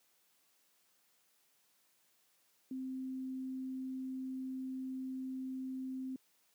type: tone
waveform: sine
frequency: 260.9 Hz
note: C4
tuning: 5 cents flat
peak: -38 dBFS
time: 2.71-6.16 s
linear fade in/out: 2 ms
effects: white hiss -73 dBFS RMS until 6.54 s + high-pass 150 Hz 12 dB/octave